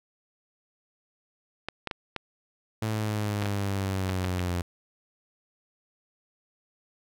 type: clicks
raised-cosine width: 0.3 ms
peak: -15 dBFS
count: 9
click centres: 1.686 / 1.873 / 1.912 / 2.163 / 3.423 / 3.458 / 4.094 / 4.245 / 4.394 s
type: linear sweep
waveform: sawtooth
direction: down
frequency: 110 to 87.31 Hz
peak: -23 dBFS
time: 2.82-4.62 s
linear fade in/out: 5 ms
effects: none